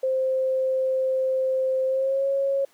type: tone with pitch glide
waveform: sine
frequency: 523.3 to 549 Hz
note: C5 to C#5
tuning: 0 to -17 cents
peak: -20 dBFS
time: 0.03-2.65 s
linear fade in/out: 5 ms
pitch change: +83 cents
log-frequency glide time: 1.86-2.27 s
effects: pink hiss -59 dBFS RMS until 2.73 s + high-pass 300 Hz 12 dB/octave